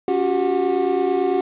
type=tone cluster; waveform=triangle; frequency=279.7 / 360.6 / 389.6 / 731 Hz; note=C#4 / F#4 / G4 / F#5; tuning=+16 / -45 / -11 / -21 cents; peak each=-24 / -19 / -19 / -23 dBFS; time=0.08-1.41 s; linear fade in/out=2 ms; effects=resampled to 8000 Hz + 7-bit